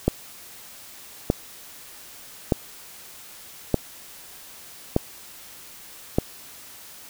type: click train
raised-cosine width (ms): 2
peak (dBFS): -4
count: 6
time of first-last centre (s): 0.08-6.185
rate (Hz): 0.819
effects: white hiss -44 dBFS RMS until 7.09 s